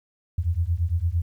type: beating tone pair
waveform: sine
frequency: 80.9 / 89.7 Hz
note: E2 / F2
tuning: -32 / +47 cents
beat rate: 8.8 Hz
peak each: -24 dBFS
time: 0.38-1.22 s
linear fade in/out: 5 ms
effects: 10-bit